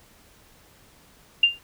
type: tone with exponential decay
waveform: sine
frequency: 2794 Hz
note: F7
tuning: in tune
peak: -10 dBFS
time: 1.43-1.59 s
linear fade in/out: 5 ms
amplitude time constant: 34 ms
effects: pink hiss -55 dBFS RMS until 1.63 s